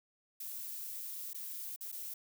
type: noise with dropouts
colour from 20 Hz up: violet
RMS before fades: -43 dBFS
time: 0.4-2.14 s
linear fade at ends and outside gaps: 5 ms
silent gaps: 1.333-1.345 / 1.762-1.808 / 1.917-1.925 s
effects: none